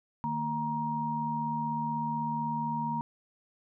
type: tone cluster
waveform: sine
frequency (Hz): 153.3 / 229.1 / 942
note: D#3 / A#3 / A#5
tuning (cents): -25 / -30 / +18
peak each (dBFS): -37 / -35 / -31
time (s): 0.24-3.01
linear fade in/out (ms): 0
effects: none